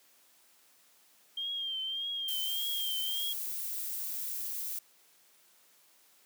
sine tone with vibrato, 3189 Hz, G7, 29 cents sharp, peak -33 dBFS, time 1.37-3.33 s, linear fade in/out 5 ms, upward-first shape triangle, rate 1.7 Hz, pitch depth 66 cents each way
violet noise, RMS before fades -37 dBFS, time 2.28-4.79 s, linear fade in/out 5 ms
effects white hiss -64 dBFS RMS until 6.25 s + high-pass 200 Hz 12 dB/octave

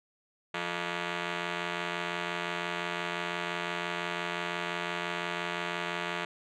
5% pulse ring-modulated tone, 261.6 Hz, C4, in tune, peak -17 dBFS, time 0.54-6.25 s, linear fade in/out 5 ms, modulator 87.9 Hz, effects low-pass 4000 Hz 12 dB/octave

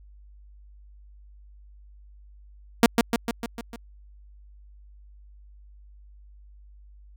sawtooth tone with echo, 233.1 Hz, A#3, in tune, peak -8 dBFS, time 2.83-2.86 s, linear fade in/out 2 ms, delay 150 ms, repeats 6, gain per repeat -4 dB, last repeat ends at 3.76 s, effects added 50 Hz sine -47 dBFS peak until 7.16 s

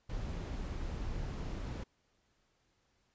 brown noise, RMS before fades -39 dBFS, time 0.09-1.84 s, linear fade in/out 10 ms, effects pink hiss -75 dBFS RMS until 3.14 s + resampled to 16000 Hz

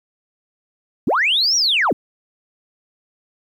sine linear two-way sweep, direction up then down, 140.4 to 5840 to 140.4 Hz, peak -13 dBFS, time 1.07-1.93 s, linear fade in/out 5 ms, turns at 1.56 s, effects tanh soft clip ceiling -9 dBFS + 9-bit

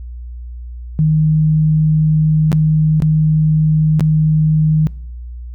sine tone with dropouts, 155.56 Hz, D#3, in tune, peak -9 dBFS, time 0.99-4.87 s, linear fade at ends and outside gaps 0 ms, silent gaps 2.518-2.528 / 3.002-3.022 / 3.996-4.007 s, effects noise-tail reverb RT60 0.6 s tail -23 dB re dry + added 60 Hz sine -26 dBFS peak until 5.54 s

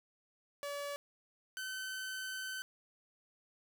sawtooth tone pair in turn, 572 / 1527.1 Hz, D5 / G6, -46 / -46 cents, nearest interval octave + perfect fourth, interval 1700 cents, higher second, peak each -35 / -36 dBFS, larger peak first, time 0.63-0.96 / 1.57-2.62 s, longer second, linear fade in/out 0 ms, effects none

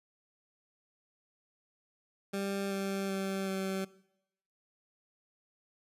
20% pulse tone with pitch steps, 197.4 / 195.47 / 193.56 / 191.67 Hz, G3 / G3 / G3 / G3, +12 / -5 / -22 / -39 cents, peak -28 dBFS, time 2.33-3.85 s, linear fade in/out 10 ms, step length 380 ms, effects noise-tail reverb RT60 0.8 s tail -20 dB re dry + resampled to 32000 Hz

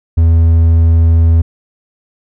triangle tone, 82.4 Hz, E2, in tune, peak -3 dBFS, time 0.17-1.42 s, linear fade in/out 10 ms, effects none

